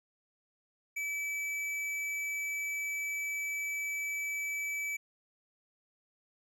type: tone with tanh clipping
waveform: triangle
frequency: 2302 Hz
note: D7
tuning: 35 cents flat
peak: -35 dBFS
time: 0.96-4.97 s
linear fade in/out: 10 ms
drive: 17 dB
effects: none